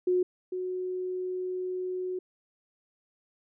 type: tone pair in turn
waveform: sine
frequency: 362.9 / 367.3 Hz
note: F#4 / F#4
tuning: -34 / -13 cents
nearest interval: unison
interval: 21 cents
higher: second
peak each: -22 / -30 dBFS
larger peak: first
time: 0.07-0.23 / 0.52-2.19 s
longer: second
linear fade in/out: 5 ms
effects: none